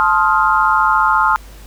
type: chord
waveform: sine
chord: F dominant seventh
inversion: first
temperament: just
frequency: 873.1 / 1047.7 / 1257.2 / 1396.9 Hz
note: A5 / C6 / Eb6 / F6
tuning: -14 / +2 / +18 / 0 cents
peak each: -16 dBFS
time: 0-1.36 s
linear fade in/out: 0 ms
effects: added 50 Hz sine -35 dBFS peak until 1.66 s + pink hiss -43 dBFS RMS until 1.66 s